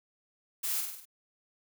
blue noise with echo, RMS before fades -33 dBFS, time 0.63-0.81 s, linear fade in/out 10 ms, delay 49 ms, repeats 5, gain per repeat -4 dB, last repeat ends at 1.055 s, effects none

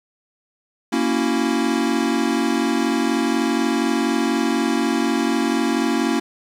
square chord, F# dominant seventh, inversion first, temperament equal, 233.1 / 277.2 / 329.6 / 370 Hz, A#3 / C#4 / E4 / F#4, 0 / 0 / 0 / 0 cents, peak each -23 / -23 / -24 / -28 dBFS, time 0.92-6.2 s, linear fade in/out 10 ms, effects low-pass 9000 Hz 12 dB/octave + 8-bit

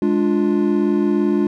triangle chord, D diminished, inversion second, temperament equal with one note detuned, 207.7 / 293.7 / 351.3 Hz, Ab3 / D4 / F4, 0 / 0 / +10 cents, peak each -17 dBFS, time 0.02-1.47 s, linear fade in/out 2 ms, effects none

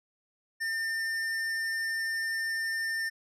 sine tone with hard clipping, 1803 Hz, A6, 42 cents sharp, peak -31 dBFS, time 0.6-3.1 s, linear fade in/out 20 ms, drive 11 dB, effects none

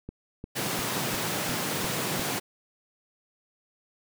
click train, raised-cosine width 3 ms, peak -24 dBFS, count 7, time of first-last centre 0.09-2.195 s, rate 2.85 Hz
pink high-pass noise, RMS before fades -30 dBFS, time 0.55-2.4 s, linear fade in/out 20 ms, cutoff 110 Hz, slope 48 dB/octave
effects none

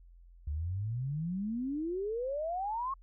sine exponential sweep, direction up, 69.3 to 1108.7 Hz, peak -32 dBFS, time 0.47-2.94 s, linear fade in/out 5 ms, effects added 43 Hz sine -53 dBFS peak until 3.02 s

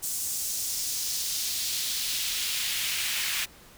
pink noise with high-pass filter sweep, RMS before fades -30 dBFS, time 0.02-3.46 s, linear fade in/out 20 ms, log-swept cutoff 7500 to 2200 Hz, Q 1.4, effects pink hiss -52 dBFS RMS until 3.77 s

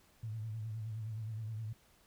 sine tone with vibrato, 110 Hz, A2, in tune, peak -38 dBFS, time 0.23-1.73 s, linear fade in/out 5 ms, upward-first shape sine, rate 9.6 Hz, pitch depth 64 cents each way, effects pink hiss -67 dBFS RMS until 2.06 s

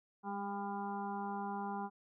harmonic tone with a mistuned harmonic, 200.3 Hz, G3, 38 cents sharp, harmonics 1 / 2 / 4 / 5 / 6 / 7, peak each -42 / -47 / -41 / -45 / -52 / -52 dBFS, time 0.23-1.9 s, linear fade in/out 50 ms, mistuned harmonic 1, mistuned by +16 cents, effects none

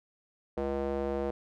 square tone with band-pass filter, 69 Hz, C#2, 7 cents flat, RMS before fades -32 dBFS, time 0.57-1.31 s, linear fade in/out 5 ms, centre 500 Hz, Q 2, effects none

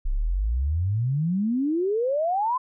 sine exponential sweep, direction up, 30.34 to 1046.5 Hz, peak -21 dBFS, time 0.05-2.58 s, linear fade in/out 10 ms, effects none

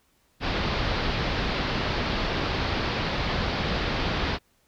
pink low-pass noise, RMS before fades -27 dBFS, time 0.4-4.39 s, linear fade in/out 50 ms, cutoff 4800 Hz, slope 48 dB/octave, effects pink hiss -66 dBFS RMS until 4.67 s

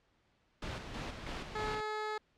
pink noise with tremolo, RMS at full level -40 dBFS, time 0.62-1.81 s, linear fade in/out 5 ms, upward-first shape square, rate 3.1 Hz, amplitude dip 45%
15% pulse tone, 427.9 Hz, A4, 48 cents flat, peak -29 dBFS, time 1.55-2.18 s, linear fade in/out 5 ms
effects pink hiss -73 dBFS RMS until 2.37 s + low-pass 4000 Hz 12 dB/octave

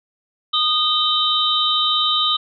sine tone cluster, 1231 / 3089 / 3651 / 3874 Hz, D#6 / G7 / A#7 / B7, -19 / -26 / -37 / -34 cents, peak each -21 dBFS, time 0.53-2.37 s, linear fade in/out 10 ms, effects none

